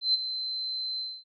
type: tone with ADSR envelope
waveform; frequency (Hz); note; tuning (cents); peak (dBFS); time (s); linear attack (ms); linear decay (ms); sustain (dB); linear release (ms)
sine; 4081; C8; -44; -19; 0.01-1.24; 130; 22; -11; 250
effects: none

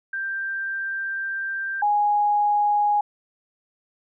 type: tone pair in turn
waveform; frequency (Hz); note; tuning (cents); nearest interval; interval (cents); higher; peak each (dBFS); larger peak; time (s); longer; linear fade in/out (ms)
sine; 1577 / 828.2; G6 / G#5; +10 / -5; major seventh; 1115; first; -25 / -17; second; 0.13-1.82 / 1.82-3.01; first; 5
effects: none

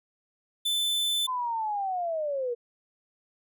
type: tone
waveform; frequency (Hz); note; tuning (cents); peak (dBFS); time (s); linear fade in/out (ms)
45% pulse; 3520; A7; 0; -25; 0.65-1.27; 10
type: linear sweep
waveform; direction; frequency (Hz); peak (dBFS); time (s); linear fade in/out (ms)
sine; down; 1036 to 466.1; -27; 1.27-2.55; 20
effects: none

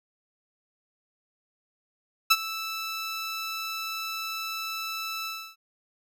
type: tone with ADSR envelope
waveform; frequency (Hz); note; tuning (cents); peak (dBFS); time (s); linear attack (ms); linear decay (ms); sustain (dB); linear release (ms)
15% pulse; 1318.5; E6; 0; -8; 2.3-5.56; 13; 43; -17; 300
effects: none

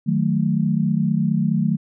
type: chord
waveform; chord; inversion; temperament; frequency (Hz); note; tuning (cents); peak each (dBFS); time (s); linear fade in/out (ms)
sine; D# diminished; none; equal; 155.56 / 185 / 220; D#3 / F#3 / A3; 0 / 0 / 0; -21; 0.06-1.77; 20
effects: none

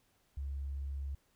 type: tone with tanh clipping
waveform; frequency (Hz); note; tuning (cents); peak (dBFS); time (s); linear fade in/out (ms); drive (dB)
triangle; 69.3; C#2; 0; -36; 0.37-1.15; 5; 4
effects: pink hiss -73 dBFS RMS until 1.35 s

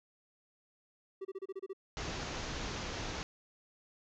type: tone bursts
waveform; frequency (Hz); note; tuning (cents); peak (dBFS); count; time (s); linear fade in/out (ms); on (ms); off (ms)
triangle; 385.6; G4; -28; -36; 8; 1.21-1.733; 10; 40; 29
type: low-pass noise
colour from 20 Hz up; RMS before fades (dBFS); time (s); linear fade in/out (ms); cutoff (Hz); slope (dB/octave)
pink; -40; 1.97-3.23; 0; 6900; 96
effects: none

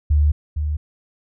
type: tone pair in turn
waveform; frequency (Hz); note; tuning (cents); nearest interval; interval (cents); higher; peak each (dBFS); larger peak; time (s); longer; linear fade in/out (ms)
sine; 74.2 / 75.19; D2 / D2; +18 / +41; unison; 23; second; -12 / -19; first; 0.1-0.32 / 0.56-0.77; first; 10
effects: none

